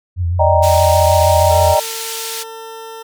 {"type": "tone with vibrato", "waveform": "sine", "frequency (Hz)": 87.31, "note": "F2", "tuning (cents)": 0, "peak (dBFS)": -14, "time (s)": [0.16, 1.76], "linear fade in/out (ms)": 50, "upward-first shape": "sine", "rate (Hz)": 6.4, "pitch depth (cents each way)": 56}
{"type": "chord", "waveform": "sine", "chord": "Eb major seventh", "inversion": "third", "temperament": "equal", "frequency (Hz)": [587.3, 622.3, 784, 932.3], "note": ["D5", "Eb5", "G5", "Bb5"], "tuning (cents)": [0, 0, 0, 0], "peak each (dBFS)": [-16, -14, -17, -15], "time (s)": [0.39, 1.8], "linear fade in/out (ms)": 10}
{"type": "band-pass noise", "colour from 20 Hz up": "pink", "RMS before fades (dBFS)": -25, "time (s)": [0.62, 2.44], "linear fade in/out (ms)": 20, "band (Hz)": [3100, 15000], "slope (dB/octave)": 12}
{"type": "tone", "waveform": "20% pulse", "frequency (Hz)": 450, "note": "A4", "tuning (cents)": 39, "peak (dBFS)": -24, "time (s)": [1.5, 3.03], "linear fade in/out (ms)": 10}
{"effects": []}